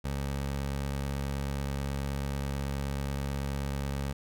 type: tone with vibrato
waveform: 20% pulse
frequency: 69.3 Hz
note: C#2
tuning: in tune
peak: -26 dBFS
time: 0.04-4.13 s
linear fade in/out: 10 ms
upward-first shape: triangle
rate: 16 Hz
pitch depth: 24 cents each way
effects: none